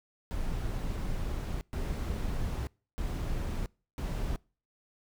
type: noise bursts at uneven times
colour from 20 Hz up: brown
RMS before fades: -33 dBFS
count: 4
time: 0.31-1.61 / 1.73-2.67 / 2.98-3.66 / 3.98-4.36 s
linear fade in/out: 0 ms
effects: noise-tail reverb RT60 0.4 s tail -26 dB re dry